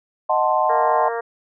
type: chord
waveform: sine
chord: D# diminished seventh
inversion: none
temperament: equal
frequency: 622.3 / 740 / 880 / 1046.5 Hz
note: D#5 / F#5 / A5 / C6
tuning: 0 / 0 / 0 / 0 cents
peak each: -21 dBFS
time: 0.29-1.09 s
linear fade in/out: 10 ms
type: harmonic tone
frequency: 232.1 Hz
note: A#3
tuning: 7 cents flat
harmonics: 2 / 3 / 4 / 5 / 6 / 7 / 8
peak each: -25 / -29 / -31 / -33 / -35 / -36 / -37 dBFS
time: 0.69-1.21 s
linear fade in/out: 10 ms
effects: none